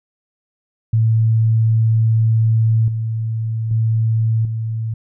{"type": "tone with level steps", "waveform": "sine", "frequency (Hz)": 112, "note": "A2", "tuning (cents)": 31, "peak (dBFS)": [-11, -18, -13, -19], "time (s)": [0.93, 4.94], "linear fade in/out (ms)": 5, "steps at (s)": [2.88, 3.71, 4.45], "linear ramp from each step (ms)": 2, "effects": []}